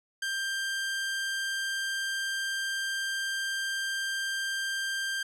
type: tone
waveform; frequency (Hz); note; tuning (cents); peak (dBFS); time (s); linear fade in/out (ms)
sawtooth; 1584; G6; +18; -26; 0.22-5.23; 5
effects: low-pass 10000 Hz 12 dB/octave